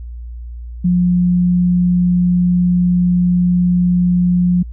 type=tone; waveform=sine; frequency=178 Hz; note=F3; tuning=33 cents sharp; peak=-10 dBFS; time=0.84-4.63 s; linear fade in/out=10 ms; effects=added 59 Hz sine -26 dBFS peak until 4.72 s